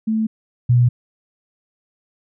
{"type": "tone pair in turn", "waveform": "sine", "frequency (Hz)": [220, 121.98], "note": ["A3", "B2"], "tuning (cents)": [0, -21], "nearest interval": "minor seventh", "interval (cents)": 1021, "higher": "first", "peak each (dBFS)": [-16, -10], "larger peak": "second", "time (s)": [[0.07, 0.27], [0.69, 0.89]], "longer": "neither", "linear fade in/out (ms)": 10, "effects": []}